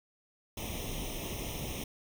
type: noise with comb filter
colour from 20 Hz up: pink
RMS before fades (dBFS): -38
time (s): 0.57-1.84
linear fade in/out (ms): 5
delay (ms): 0.33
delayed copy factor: +0.9
effects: none